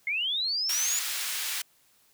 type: linear sweep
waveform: sine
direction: up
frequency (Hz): 2093 to 7040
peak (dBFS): -26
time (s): 0.07-0.99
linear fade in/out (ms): 2
type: high-pass noise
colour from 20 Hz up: pink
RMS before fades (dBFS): -32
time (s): 0.69-1.62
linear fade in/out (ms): 5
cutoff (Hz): 2200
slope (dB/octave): 12
effects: white hiss -64 dBFS RMS until 2.13 s